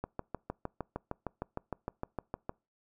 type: click train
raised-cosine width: 1 ms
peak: -21 dBFS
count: 17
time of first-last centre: 0.04-2.494 s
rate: 6.52 Hz
effects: noise-tail reverb RT60 0.3 s tail -26 dB re dry